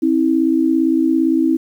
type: tone pair together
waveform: sine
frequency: 265.9 / 323.5 Hz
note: C4 / E4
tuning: +28 / -32 cents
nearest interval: minor third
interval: 340 cents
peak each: -16 / -14 dBFS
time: 0.02-1.57 s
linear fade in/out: 10 ms
effects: 8-bit